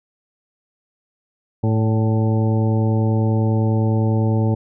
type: harmonic tone with a mistuned harmonic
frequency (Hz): 110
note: A2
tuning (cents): 0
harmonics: 1 / 2 / 3 / 4 / 5 / 7 / 8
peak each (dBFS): -16 / -22 / -26 / -28 / -30 / -33 / -34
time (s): 1.63-4.55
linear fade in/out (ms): 10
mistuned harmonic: 5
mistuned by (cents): +33
effects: none